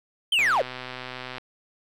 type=linear sweep; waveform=triangle; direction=down; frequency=3182 to 440 Hz; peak=-17 dBFS; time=0.32-0.62 s; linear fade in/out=5 ms
type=click train; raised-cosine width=0.3 ms; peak=-19 dBFS; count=127; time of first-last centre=0.39-1.382 s; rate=127 Hz
effects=none